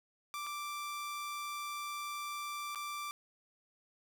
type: tone with dropouts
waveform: sawtooth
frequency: 1174.7 Hz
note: D6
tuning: in tune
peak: -35 dBFS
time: 0.34-3.11 s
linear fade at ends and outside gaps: 0 ms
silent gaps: 0.465-0.468 / 2.748-2.757 s
effects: none